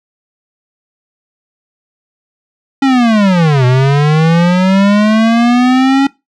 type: linear two-way sweep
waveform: square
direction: down then up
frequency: 277.2 to 123.47 to 277.2 Hz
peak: -7 dBFS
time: 2.82-6.07 s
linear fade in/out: 5 ms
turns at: 3.65 s
effects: noise-tail reverb RT60 0.2 s tail -20 dB re dry + low-pass 4000 Hz 12 dB/octave